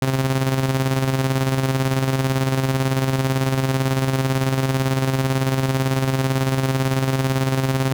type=tone with tremolo; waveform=sawtooth; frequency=132.8 Hz; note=C3; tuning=26 cents sharp; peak=-12 dBFS; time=0.02-7.93 s; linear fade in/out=2 ms; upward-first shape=square; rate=18 Hz; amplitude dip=45%; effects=none